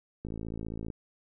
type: click train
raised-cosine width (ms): 3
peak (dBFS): -25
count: 37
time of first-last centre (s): 0.25-0.902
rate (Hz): 55.2
effects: none